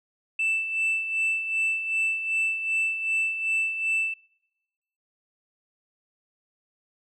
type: tone with tremolo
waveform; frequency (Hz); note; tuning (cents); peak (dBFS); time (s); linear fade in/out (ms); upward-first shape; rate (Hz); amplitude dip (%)
sine; 2651; E7; +9; -19; 0.39-4.14; 5; sine; 2.6; 65
effects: noise-tail reverb RT60 1.0 s tail -25 dB re dry + tanh soft clip ceiling -20 dBFS